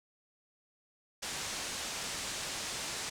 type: low-pass noise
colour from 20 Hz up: white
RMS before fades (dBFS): -39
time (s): 1.22-3.1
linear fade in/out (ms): 10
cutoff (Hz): 8100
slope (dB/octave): 24
effects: none